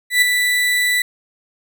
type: tone with ADSR envelope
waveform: 35% pulse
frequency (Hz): 1975.5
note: B6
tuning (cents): 0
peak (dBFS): -7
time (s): 0.1-1.02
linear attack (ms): 120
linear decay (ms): 6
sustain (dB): -6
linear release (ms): 3
effects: none